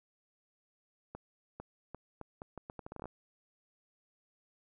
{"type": "accelerating click train", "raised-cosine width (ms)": 1, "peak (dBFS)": -29, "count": 15, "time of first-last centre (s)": [1.15, 3.056], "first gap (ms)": 450, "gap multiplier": 0.77, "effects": []}